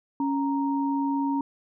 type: tone pair together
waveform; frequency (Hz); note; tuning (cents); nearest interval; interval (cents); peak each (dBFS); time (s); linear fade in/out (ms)
sine; 277.2 / 932.3; C#4 / A#5; 0 / 0; octave + major sixth; 2100; -24 / -29; 0.2-1.41; 2
effects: none